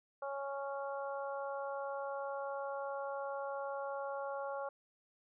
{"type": "harmonic tone", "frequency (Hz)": 277.2, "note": "C#4", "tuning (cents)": 0, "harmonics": [2, 3, 4, 5], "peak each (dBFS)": [-40, -44, -46, -48], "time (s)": [0.22, 4.69], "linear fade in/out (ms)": 5, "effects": []}